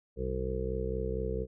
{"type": "harmonic tone", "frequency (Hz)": 64.3, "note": "C2", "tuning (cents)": -30, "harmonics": [1, 2, 3, 5, 6, 7, 8], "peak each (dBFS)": [-35, -40, -40, -46, -41, -35, -42], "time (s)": [0.16, 1.47], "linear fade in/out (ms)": 50, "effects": []}